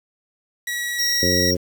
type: tone with vibrato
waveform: sawtooth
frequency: 1925 Hz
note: B6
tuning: 45 cents flat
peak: -20 dBFS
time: 0.67-1.51 s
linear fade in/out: 5 ms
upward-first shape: triangle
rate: 19 Hz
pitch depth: 9 cents each way
type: tone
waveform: square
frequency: 5588 Hz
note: F8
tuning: in tune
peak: -20 dBFS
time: 0.98-1.55 s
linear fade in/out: 20 ms
type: harmonic tone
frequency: 89.8 Hz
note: F2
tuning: 49 cents sharp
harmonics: 1 / 2 / 3 / 4 / 5 / 6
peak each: -26 / -26 / -26 / -26 / -26 / -26 dBFS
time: 1.22-1.57 s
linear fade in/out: 10 ms
effects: 7-bit